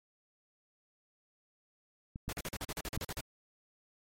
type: clicks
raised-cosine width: 5 ms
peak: -29 / -26 / -25 dBFS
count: 3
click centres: 2.159 / 2.281 / 2.975 s
type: noise bursts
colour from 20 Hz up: pink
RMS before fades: -39 dBFS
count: 12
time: 2.29-3.206 s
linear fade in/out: 0 ms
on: 36 ms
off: 44 ms
effects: MP3 64 kbps